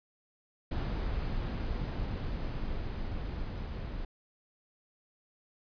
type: noise with level ramp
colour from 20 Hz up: brown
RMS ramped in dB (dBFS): -32 to -38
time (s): 0.71-4.05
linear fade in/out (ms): 5
effects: resampled to 11025 Hz